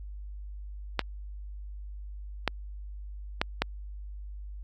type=clicks; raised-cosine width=0.3 ms; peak=-8 dBFS; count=4; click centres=0.993 / 2.477 / 3.415 / 3.62 s; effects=added 50 Hz sine -38 dBFS peak until 4.63 s + Opus 48 kbps